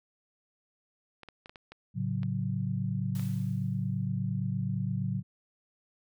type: clicks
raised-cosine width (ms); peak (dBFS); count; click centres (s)
0.3; -30; 8; 1.233 / 1.287 / 1.459 / 1.495 / 1.558 / 1.72 / 2.232 / 3.196
type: chord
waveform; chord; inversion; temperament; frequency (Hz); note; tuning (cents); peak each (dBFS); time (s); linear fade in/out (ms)
sine; F# minor; first; equal; 110 / 138.59 / 185; A2 / C#3 / F#3; 0 / 0 / 0; -33; 1.94-5.23; 50
type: noise with exponential decay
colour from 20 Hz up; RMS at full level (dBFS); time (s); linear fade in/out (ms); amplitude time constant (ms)
white; -47; 3.15-4.07; 2; 200
effects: none